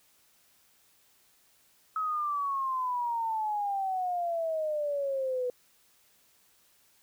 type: exponential sweep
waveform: sine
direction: down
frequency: 1287 to 491.8 Hz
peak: -28 dBFS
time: 1.96-5.5 s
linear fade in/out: 2 ms
effects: white hiss -65 dBFS RMS until 7.02 s